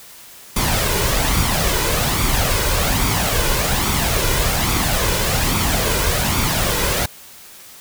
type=noise with flanger; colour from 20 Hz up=pink; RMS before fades=-18 dBFS; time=0.56-7.06 s; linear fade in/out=5 ms; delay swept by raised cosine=0.86 to 2.06 ms; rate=1.2 Hz; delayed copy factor=+0.5; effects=white hiss -41 dBFS RMS until 7.8 s